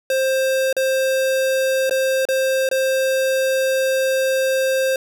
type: tone with dropouts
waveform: square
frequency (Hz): 528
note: C5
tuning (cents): +16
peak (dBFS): -17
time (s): 0.1-4.96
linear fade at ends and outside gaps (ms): 2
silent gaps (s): 0.728-0.766 / 1.896-1.909 / 2.253-2.287 / 2.69-2.713
effects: none